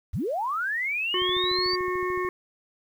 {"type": "linear sweep", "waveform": "sine", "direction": "up", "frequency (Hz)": [44.83, 4699], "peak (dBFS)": -25, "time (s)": [0.13, 1.76], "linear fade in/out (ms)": 10}
{"type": "harmonic tone", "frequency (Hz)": 364, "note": "F#4", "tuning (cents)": -28, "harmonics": [1, 3, 5, 6], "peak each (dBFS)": [-27, -30, -35, -37], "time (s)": [1.14, 2.29], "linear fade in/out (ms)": 2}
{"type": "click train", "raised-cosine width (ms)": 5, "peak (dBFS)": -33, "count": 15, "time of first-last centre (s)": [1.22, 2.249], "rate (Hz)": 13.6}
{"effects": ["9-bit"]}